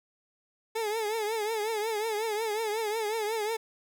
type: tone with vibrato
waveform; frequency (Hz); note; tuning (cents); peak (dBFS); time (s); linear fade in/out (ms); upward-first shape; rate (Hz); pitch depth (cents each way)
30% pulse; 434.5; A4; -22; -26; 0.75-3.57; 10; triangle; 5.5; 110
effects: none